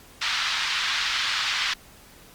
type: band-pass noise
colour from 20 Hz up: white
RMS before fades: -26 dBFS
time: 0.21-1.74 s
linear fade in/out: 10 ms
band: 1100 to 4400 Hz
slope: 24 dB/octave
effects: pink hiss -50 dBFS RMS until 2.34 s + Opus 48 kbps